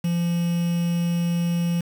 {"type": "tone with quantisation", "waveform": "triangle", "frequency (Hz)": 171.3, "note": "F3", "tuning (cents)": -33, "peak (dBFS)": -18, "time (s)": [0.04, 1.81], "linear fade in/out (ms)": 5, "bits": 6, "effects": []}